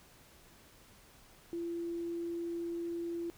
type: tone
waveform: sine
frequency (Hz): 340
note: F4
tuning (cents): -46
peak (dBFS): -35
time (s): 1.53-3.3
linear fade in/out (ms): 0
effects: pink hiss -60 dBFS RMS until 3.37 s